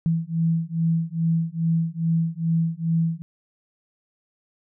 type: beating tone pair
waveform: sine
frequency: 163.5 / 165.9 Hz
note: E3 / E3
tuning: -14 / +11 cents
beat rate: 2.4 Hz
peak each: -23 dBFS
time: 0.06-3.22 s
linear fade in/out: 0 ms
effects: none